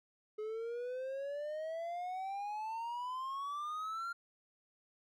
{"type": "exponential sweep", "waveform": "triangle", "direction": "up", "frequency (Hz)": [423.3, 1399], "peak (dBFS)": -36, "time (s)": [0.38, 4.13], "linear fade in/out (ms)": 10, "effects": []}